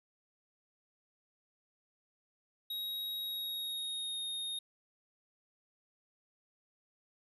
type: tone with pitch glide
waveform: square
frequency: 3799 to 3708 Hz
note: A#7 to A#7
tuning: +32 to -10 cents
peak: -37 dBFS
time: 2.7-4.59 s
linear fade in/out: 5 ms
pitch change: -42 cents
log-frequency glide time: 3.2-4.23 s
effects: none